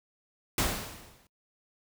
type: noise with exponential decay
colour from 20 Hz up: pink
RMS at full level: -25 dBFS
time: 0.58-1.27 s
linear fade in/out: 2 ms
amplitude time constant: 150 ms
effects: noise-tail reverb RT60 0.1 s tail -24 dB re dry